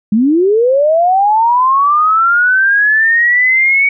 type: linear sweep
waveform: sine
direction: up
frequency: 200 to 2251 Hz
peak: -7 dBFS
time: 0.12-3.89 s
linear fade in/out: 5 ms
effects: none